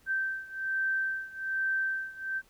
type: beating tone pair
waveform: sine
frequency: 1557 / 1558.2 Hz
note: G6 / G6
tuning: -12 / -11 cents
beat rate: 1.2 Hz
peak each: -31 / -33 dBFS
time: 0.06-2.42 s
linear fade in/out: 50 ms
effects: pink hiss -64 dBFS RMS until 2.49 s